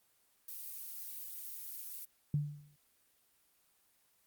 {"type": "noise", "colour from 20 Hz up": "violet", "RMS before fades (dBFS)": -45, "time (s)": [0.48, 2.05], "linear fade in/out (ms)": 5}
{"type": "tone with exponential decay", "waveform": "sine", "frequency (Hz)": 146.83, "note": "D3", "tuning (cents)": 0, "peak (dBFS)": -27, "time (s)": [2.34, 2.76], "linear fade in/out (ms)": 2, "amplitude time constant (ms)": 91}
{"effects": ["white hiss -72 dBFS RMS until 4.26 s", "Opus 24 kbps"]}